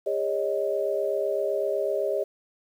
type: chord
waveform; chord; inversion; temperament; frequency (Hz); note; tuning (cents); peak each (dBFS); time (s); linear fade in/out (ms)
sine; Ab suspended fourth; none; equal with one note detuned; 405.1 / 554.4 / 622.3; Ab4 / Db5 / Eb5; -43 / 0 / 0; -28; 0.06-2.24; 10
effects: 9-bit